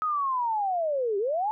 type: linear two-way sweep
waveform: sine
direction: down then up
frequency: 1275 to 384.2 to 886 Hz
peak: -24 dBFS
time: 0.02-1.51 s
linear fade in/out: 0 ms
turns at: 1.18 s
effects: none